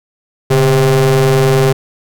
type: ring-modulated tone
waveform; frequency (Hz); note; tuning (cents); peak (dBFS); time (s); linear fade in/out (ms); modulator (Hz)
40% pulse; 130; C3; -11; -4; 0.5-1.73; 10; 270
effects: none